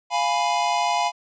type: chord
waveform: square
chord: F diminished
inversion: none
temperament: equal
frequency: 698.5 / 830.6 / 987.8 Hz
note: F5 / Ab5 / Cb6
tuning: 0 / 0 / 0 cents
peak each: -25 dBFS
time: 0.1-1.12 s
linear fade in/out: 50 ms
effects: resampled to 16000 Hz